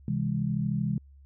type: chord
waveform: sine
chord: C augmented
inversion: none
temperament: just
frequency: 130.81 / 163.52 / 204.4 Hz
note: C3 / E3 / G#3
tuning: 0 / -14 / -27 cents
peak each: -30 dBFS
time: 0.08-0.98 s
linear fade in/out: 2 ms
effects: added 69 Hz sine -50 dBFS peak until 1.25 s